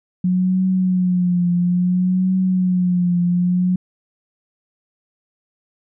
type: tone with vibrato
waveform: sine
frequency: 181.1 Hz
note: F#3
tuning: 37 cents flat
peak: -14 dBFS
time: 0.24-3.76 s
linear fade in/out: 5 ms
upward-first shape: triangle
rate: 0.59 Hz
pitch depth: 62 cents each way
effects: none